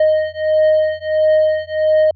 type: beating tone pair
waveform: triangle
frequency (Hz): 620 / 621.5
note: D#5 / D#5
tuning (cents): -6 / -2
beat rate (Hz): 1.5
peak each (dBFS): -13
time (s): 0-2.11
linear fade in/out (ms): 5
effects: added 88 Hz sine -42 dBFS peak until 2.15 s + resampled to 11025 Hz